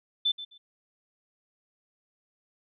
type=tone with echo; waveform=sine; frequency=3527 Hz; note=A7; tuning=3 cents sharp; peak=-22 dBFS; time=0.25-0.32 s; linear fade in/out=10 ms; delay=130 ms; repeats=2; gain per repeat=-14 dB; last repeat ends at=0.58 s; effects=none